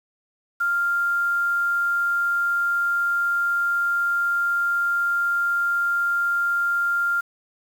sine tone with quantisation, 1396 Hz, F6, 1 cent flat, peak -19 dBFS, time 0.6-7.21 s, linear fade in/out 10 ms, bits 7, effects none

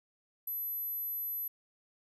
sine tone, 12000 Hz, F#9, 23 cents sharp, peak -34 dBFS, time 0.47-1.48 s, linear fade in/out 5 ms, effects none

